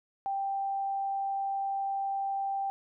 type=tone; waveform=sine; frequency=786 Hz; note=G5; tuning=4 cents sharp; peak=-29 dBFS; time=0.26-2.7 s; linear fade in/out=0 ms; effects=none